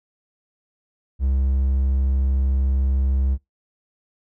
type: tone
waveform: triangle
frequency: 66.7 Hz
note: C2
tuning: 34 cents sharp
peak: -15 dBFS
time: 1.19-3.38 s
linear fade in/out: 50 ms
effects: noise-tail reverb RT60 0.2 s tail -25 dB re dry